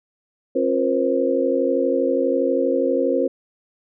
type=tone cluster; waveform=sine; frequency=268.9 / 350.3 / 476.6 / 529 Hz; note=C4 / F4 / A#4 / C5; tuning=+47 / +5 / +38 / +19 cents; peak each=-23 / -24 / -22 / -21 dBFS; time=0.55-3.28 s; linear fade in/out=10 ms; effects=none